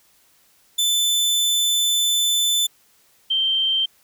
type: tone pair in turn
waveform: sawtooth / sine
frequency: 3520 / 3136 Hz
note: A7 / G7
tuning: 0 / 0 cents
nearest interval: major second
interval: 200 cents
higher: first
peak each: -14 / -17 dBFS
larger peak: first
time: 0.78-2.67 / 3.3-3.86 s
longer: first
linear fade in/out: 10 ms
effects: white hiss -58 dBFS RMS until 4.03 s